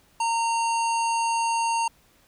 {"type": "harmonic tone", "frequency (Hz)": 920, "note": "A#5", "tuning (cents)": -23, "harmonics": [1, 3, 5, 7, 9, 10], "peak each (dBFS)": [-22, -32, -38, -36, -41, -40], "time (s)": [0.2, 1.88], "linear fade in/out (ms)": 5, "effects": ["pink hiss -60 dBFS RMS until 2.27 s"]}